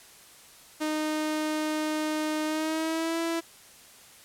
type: tone with pitch glide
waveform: sawtooth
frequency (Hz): 308.1 to 332.1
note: D#4 to E4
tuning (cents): -17 to +13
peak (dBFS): -23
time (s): 0.8-3.41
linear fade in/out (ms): 20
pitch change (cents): +130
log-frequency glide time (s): 2.45-3.2
effects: white hiss -52 dBFS RMS until 4.24 s + low-pass 12000 Hz 12 dB/octave